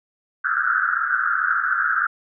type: band-pass noise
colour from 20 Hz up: pink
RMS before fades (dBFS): -21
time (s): 0.44-2.07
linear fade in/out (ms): 10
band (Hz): 1300 to 1600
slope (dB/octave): 96
effects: none